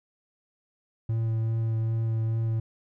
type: tone with vibrato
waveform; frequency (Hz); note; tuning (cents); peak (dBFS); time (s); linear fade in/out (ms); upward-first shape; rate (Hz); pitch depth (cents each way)
triangle; 112.6; A2; +40; -22; 1.09-2.6; 5; sine; 2.5; 12
effects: none